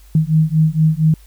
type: beating tone pair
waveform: sine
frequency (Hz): 155.2 / 159.5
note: D#3 / D#3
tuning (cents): -4 / +43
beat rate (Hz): 4.3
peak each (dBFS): -14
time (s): 0.15-1.14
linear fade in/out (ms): 2
effects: added 50 Hz sine -41 dBFS peak until 1.26 s + white hiss -52 dBFS RMS until 1.26 s